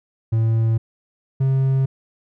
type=tone pair in turn; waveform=triangle; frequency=112.7 / 133.74 Hz; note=A2 / C3; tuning=+42 / +38 cents; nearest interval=minor third; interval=296 cents; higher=second; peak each=-13 dBFS; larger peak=neither; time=0.32-0.78 / 1.4-1.86 s; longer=neither; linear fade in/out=10 ms; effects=none